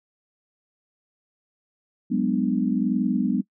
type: chord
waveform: sine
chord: G# half-diminished seventh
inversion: third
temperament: just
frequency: 186.89 / 207.7 / 249.2 / 299 Hz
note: F#3 / G#3 / B3 / D4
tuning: +18 / 0 / +16 / +31 cents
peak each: -26 / -25 / -24 / -28 dBFS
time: 2.1-3.42 s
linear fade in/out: 20 ms
effects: noise-tail reverb RT60 0.1 s tail -23 dB re dry